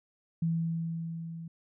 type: tone with level ramp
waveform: sine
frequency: 165.2 Hz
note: E3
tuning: 4 cents sharp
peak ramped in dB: -25 to -39 dBFS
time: 0.42-1.48 s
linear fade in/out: 5 ms
effects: none